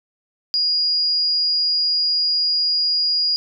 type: tone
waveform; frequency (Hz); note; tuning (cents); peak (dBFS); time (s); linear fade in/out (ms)
sine; 4868; D#8; -39; -16; 0.54-3.36; 0
effects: none

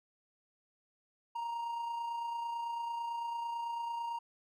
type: tone with amplitude modulation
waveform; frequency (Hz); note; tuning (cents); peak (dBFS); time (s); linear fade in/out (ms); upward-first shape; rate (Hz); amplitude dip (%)
triangle; 935; A#5; +5; -32; 1.35-4.19; 10; sine; 29; 35
effects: none

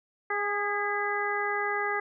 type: harmonic tone with a mistuned harmonic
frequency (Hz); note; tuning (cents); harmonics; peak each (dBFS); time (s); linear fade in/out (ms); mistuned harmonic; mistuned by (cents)
410.9; G#4; -18; 1 / 2 / 3 / 4 / 5; -33 / -33 / -33 / -33 / -33; 0.3-2; 5; 5; -42
effects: none

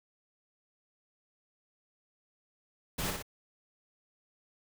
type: noise with echo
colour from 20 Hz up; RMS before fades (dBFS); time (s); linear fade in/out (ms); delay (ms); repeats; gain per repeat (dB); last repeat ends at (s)
pink; -34; 2.98-3.11; 10; 58; 2; -4; 3.226
effects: none

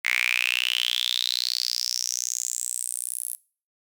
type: tone with high-pass filter sweep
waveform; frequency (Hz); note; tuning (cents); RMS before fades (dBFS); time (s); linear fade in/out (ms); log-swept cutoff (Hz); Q
sawtooth; 61.2; B1; -15; -27; 0.04-3.36; 20; 2100 to 11000; 8.3
effects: noise-tail reverb RT60 0.4 s tail -22 dB re dry

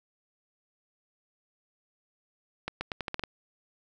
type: accelerating click train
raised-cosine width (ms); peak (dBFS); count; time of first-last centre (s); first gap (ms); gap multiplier
0.3; -16; 8; 2.68-3.237; 130; 0.83
effects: none

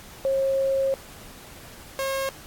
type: tone pair in turn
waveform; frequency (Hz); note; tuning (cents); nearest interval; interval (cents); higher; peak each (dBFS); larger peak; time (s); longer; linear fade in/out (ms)
sine / sawtooth; 540 / 540; C#5 / C#5; -45 / -45; unison; 0; neither; -20 / -21; first; 0.25-0.94 / 1.99-2.29; first; 0
effects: pink hiss -45 dBFS RMS until 2.46 s + AAC 64 kbps

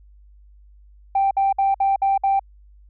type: tone bursts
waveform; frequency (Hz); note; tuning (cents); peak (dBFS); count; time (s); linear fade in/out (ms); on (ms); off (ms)
sine; 784; G5; 0; -14; 6; 1.15-2.395; 5; 160; 57
effects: tanh soft clip ceiling -12 dBFS + added 50 Hz sine -46 dBFS peak until 2.89 s

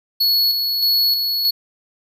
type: tone with tremolo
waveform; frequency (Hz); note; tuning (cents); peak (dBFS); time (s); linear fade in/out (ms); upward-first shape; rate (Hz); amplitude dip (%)
square; 4378; C#8; -22; -14; 0.2-1.51; 10; square; 1.6; 40
effects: none

